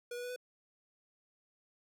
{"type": "tone with pitch steps", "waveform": "square", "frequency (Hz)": [482.7, 487.7, 492.8, 498], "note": ["B4", "B4", "B4", "B4"], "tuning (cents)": [-40, -22, -4, 14], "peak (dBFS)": -40, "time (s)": [0.11, 0.362], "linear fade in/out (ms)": 5, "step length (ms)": 63, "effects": []}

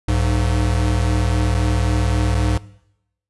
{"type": "tone pair together", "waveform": "square", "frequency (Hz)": [61.74, 101.65], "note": ["B1", "G#2"], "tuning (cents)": [0, -37], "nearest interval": "major sixth", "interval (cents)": 863, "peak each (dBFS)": -19, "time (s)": [0.08, 2.58], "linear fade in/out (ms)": 5, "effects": ["noise-tail reverb RT60 0.8 s tail -20 dB re dry", "resampled to 24000 Hz"]}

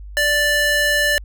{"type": "tone with high-pass filter", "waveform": "square", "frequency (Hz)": 587.3, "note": "D5", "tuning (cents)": 0, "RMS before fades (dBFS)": -17, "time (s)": [0.17, 1.18], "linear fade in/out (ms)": 0, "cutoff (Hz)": 1200, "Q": 6.5, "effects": ["added 50 Hz sine -32 dBFS peak until 1.24 s"]}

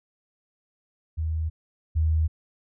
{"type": "tone pair in turn", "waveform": "sine", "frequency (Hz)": [79.6, 79.16], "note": ["D#2", "D#2"], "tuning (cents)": [40, 30], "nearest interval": "unison", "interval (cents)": 10, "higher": "first", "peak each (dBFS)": [-24, -19], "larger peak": "second", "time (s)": [[1.17, 1.5], [1.95, 2.28]], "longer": "neither", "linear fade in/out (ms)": 20, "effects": []}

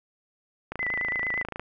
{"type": "click train", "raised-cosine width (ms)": 0.5, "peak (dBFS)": -18, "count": 25, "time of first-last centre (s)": [0.72, 1.596], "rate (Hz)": 27.4}
{"type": "tone with vibrato", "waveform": "sine", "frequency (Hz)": 1998, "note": "B6", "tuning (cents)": 20, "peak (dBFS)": -26, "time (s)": [0.79, 1.43], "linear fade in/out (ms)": 10, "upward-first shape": "triangle", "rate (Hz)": 8.9, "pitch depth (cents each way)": 45}
{"effects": []}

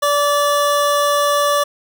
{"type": "tone pair together", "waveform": "square", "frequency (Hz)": [579, 1158], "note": ["D5", "D6"], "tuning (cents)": [-25, -25], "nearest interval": "octave", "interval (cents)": 1200, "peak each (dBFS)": -17, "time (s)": [0.02, 1.64], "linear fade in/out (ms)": 10, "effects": []}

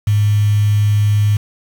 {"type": "tone with quantisation", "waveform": "sine", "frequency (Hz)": 104.2, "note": "G#2", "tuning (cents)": 6, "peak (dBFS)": -10, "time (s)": [0.07, 1.37], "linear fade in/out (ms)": 5, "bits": 5, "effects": []}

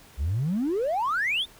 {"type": "exponential sweep", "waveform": "triangle", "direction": "up", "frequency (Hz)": [61.5, 3729], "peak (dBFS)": -20, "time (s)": [0.17, 1.46], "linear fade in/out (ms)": 50, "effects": ["tanh soft clip ceiling -20 dBFS", "pink hiss -52 dBFS RMS until 1.59 s"]}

